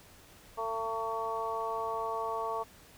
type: harmonic tone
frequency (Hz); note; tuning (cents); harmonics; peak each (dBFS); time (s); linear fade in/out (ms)
225; A3; +39; 2 / 3 / 4 / 5; -38 / -38 / -37 / -36; 0.57-2.64; 20
effects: pink hiss -56 dBFS RMS until 2.97 s